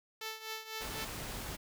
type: tone with tremolo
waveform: 5% pulse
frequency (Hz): 440.4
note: A4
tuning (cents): +2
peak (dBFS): -26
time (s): 0.21-1.05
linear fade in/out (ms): 5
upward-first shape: triangle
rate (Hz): 4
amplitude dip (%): 80
type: noise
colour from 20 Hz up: pink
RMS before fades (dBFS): -42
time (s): 0.8-1.57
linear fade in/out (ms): 20
effects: none